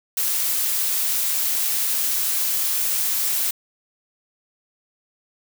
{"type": "noise", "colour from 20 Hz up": "blue", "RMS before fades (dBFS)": -22, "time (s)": [0.17, 3.51], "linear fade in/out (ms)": 5, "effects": []}